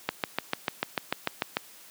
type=click train; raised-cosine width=0.3 ms; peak=-9 dBFS; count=11; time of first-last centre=0.09-1.569 s; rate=6.76 Hz; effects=white hiss -51 dBFS RMS until 1.9 s + high-pass 150 Hz 12 dB/octave